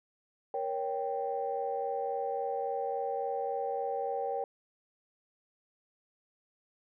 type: chord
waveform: sine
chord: G diminished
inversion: first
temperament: equal with one note detuned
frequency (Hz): 470.8 / 554.4 / 784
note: Bb4 / Db5 / G5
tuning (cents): +17 / 0 / 0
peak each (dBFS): -35 / -36 / -34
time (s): 0.54-4.44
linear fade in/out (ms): 2
effects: tanh soft clip ceiling -21 dBFS